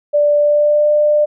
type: tone with pitch glide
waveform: sine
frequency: 587.3 to 596.9 Hz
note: D5 to D5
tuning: 0 to +28 cents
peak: -9 dBFS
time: 0.13-1.26 s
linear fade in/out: 20 ms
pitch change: +28 cents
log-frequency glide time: 0.37-0.88 s
effects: none